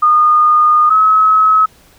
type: tone pair in turn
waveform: sine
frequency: 1224 / 1283.4 Hz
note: D#6 / E6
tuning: -29 / -47 cents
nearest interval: minor second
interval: 82 cents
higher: second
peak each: -6 dBFS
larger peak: neither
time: 0.02-0.9 / 0.9-1.66 s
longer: first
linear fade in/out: 10 ms
effects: pink hiss -47 dBFS RMS until 1.98 s